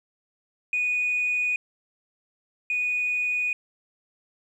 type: tone pair in turn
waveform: sine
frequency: 2472 / 2472 Hz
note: D#7 / D#7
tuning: -12 / -12 cents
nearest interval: unison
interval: 0 cents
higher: neither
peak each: -21 / -22 dBFS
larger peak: first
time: 0.73-1.56 / 2.7-3.53 s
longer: neither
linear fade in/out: 2 ms
effects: tanh soft clip ceiling -18 dBFS + 10-bit